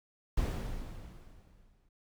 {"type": "noise with exponential decay", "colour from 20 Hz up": "brown", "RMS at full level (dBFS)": -29, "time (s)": [0.37, 1.89], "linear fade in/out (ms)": 5, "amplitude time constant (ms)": 330, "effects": []}